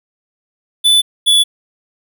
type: tone pair in turn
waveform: square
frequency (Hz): 3491 / 3439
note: A7 / A7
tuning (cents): -14 / -40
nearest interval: unison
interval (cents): 26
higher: first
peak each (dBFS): -8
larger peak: neither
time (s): 0.84-1.02 / 1.26-1.44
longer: neither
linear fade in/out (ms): 20
effects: none